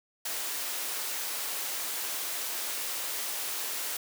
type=high-pass noise; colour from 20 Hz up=white; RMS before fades=-34 dBFS; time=0.25-3.97 s; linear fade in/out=5 ms; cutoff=380 Hz; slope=12 dB/octave; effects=none

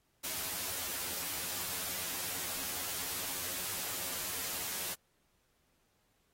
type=noise with comb filter; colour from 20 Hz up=white; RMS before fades=-38 dBFS; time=0.23-4.95 s; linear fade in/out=20 ms; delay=11 ms; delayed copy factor=+1; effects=pink hiss -75 dBFS RMS until 6.33 s + AAC 48 kbps

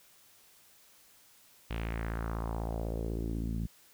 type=tone with low-pass filter sweep; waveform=sawtooth; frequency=56.1 Hz; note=A1; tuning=34 cents sharp; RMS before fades=-35 dBFS; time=1.7-3.67 s; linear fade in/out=10 ms; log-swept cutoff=3000 to 190 Hz; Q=2.5; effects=white hiss -61 dBFS RMS until 3.93 s

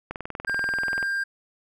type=click train; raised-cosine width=0.5 ms; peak=-17 dBFS; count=20; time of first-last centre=0.11-1.028 s; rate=20.7 Hz
type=tone; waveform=triangle; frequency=1595 Hz; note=G6; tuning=30 cents sharp; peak=-22 dBFS; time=0.47-1.24 s; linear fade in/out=10 ms
effects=none

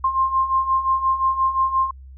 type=beating tone pair; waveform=sine; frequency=1054 / 1059.7 Hz; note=C6 / C6; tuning=+12 / +22 cents; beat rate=5.7 Hz; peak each=-23 / -18 dBFS; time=0.04-1.91 s; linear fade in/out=5 ms; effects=added 66 Hz sine -38 dBFS peak until 2.17 s

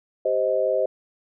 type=chord; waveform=sine; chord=C minor; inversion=second; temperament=just; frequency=392.4 / 523.3 / 627.9 Hz; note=G4 / C5 / Eb5; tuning=+2 / 0 / +16 cents; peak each=-27 / -22 / -23 dBFS; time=0.25-0.86 s; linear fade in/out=5 ms; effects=none

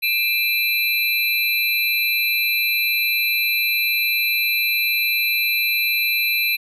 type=tone cluster; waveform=sine; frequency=2389 / 2616 / 4032 / 11450 Hz; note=D7 / E7 / B7 / F9; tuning=+29 / -14 / +35 / +42 cents; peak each=-21 / -23 / -24 / -24 dBFS; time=0.02-6.57 s; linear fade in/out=20 ms; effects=none

